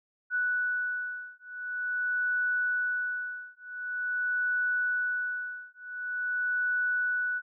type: beating tone pair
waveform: sine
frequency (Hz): 1480 / 1480.46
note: F#6 / F#6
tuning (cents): 0 / +1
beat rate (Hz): 0.46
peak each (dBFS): -31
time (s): 0.3-7.42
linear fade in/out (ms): 50
effects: none